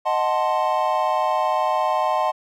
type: chord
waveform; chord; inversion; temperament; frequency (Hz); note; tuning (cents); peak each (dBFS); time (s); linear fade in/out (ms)
triangle; D# diminished seventh; none; equal; 622.3 / 740 / 880 / 1046.5; D#5 / F#5 / A5 / C6; 0 / 0 / 0 / 0; -22; 0.05-2.32; 20
effects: none